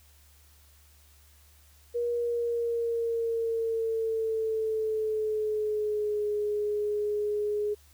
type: tone with pitch glide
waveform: sine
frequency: 476.8 to 417.5 Hz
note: A#4 to G#4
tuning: +39 to +9 cents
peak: -26 dBFS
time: 1.94-7.75 s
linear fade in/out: 20 ms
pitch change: -230 cents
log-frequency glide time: 2.11-6.27 s
effects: added 73 Hz sine -57 dBFS peak until 7.93 s + white hiss -61 dBFS RMS until 7.93 s